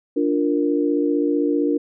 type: chord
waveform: sine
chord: Bb major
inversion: first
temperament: equal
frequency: 293.7 / 349.2 / 466.2 Hz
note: D4 / F4 / Bb4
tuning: 0 / 0 / 0 cents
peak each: -19 / -23 / -23 dBFS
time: 0.16-1.78 s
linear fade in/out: 10 ms
effects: none